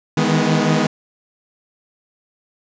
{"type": "chord", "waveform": "sawtooth", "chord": "E major seventh", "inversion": "third", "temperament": "equal with one note detuned", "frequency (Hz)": [155.56, 161.05, 207.7, 246.9], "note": ["D#3", "E3", "G#3", "B3"], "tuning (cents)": [0, -40, 0, 0], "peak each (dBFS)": -16, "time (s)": [0.17, 0.87], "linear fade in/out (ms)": 5, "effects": ["resampled to 16000 Hz", "8-bit"]}